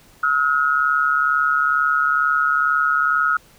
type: tone pair together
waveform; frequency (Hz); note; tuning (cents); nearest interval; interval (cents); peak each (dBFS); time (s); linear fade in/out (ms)
sine; 1288.8 / 1431; E6 / F6; -39 / +42; major second; 181; -18 / -18; 0.23-3.37; 5
effects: pink hiss -51 dBFS RMS until 3.58 s